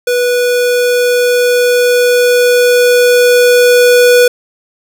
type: tone with level ramp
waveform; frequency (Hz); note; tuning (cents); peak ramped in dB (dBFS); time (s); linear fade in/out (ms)
square; 490.1; B4; -13; -10 to -4; 0.07-4.28; 5
effects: none